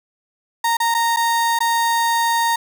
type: tone with dropouts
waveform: 35% pulse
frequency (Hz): 927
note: A#5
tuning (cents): -10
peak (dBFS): -14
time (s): 0.64-2.56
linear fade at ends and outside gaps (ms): 5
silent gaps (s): 0.77-0.801 / 0.943-0.947 / 1.163-1.169 / 1.59-1.604
effects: none